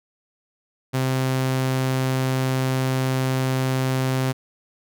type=tone; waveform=sawtooth; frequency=130.81 Hz; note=C3; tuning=in tune; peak=-16 dBFS; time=0.93-4.33 s; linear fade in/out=20 ms; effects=none